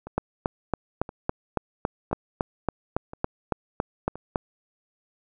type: two click trains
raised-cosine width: 1 ms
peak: -23 / -9 dBFS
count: 5 / 16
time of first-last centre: 0.07-4.156 / 0.18-4.358 s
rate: 0.979 / 3.59 Hz
effects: none